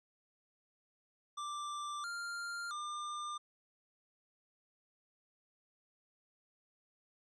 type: tone with pitch steps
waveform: square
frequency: 1178 / 1396 / 1199 Hz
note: D6 / F6 / D6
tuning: +5 / -1 / +36 cents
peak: -40 dBFS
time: 1.37-3.38 s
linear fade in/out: 10 ms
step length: 670 ms
effects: resampled to 22050 Hz